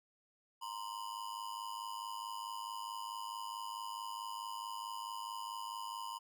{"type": "ring-modulated tone", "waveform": "square", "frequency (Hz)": 987.8, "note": "B5", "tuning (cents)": 0, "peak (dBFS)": -39, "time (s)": [0.61, 6.19], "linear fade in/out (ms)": 20, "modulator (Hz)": 52.3, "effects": []}